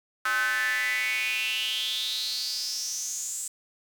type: tone with high-pass filter sweep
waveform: square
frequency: 117.1 Hz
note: A#2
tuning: 8 cents sharp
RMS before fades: -29 dBFS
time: 0.25-3.48 s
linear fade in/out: 5 ms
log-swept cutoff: 1400 to 7900 Hz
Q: 7.6
effects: 8-bit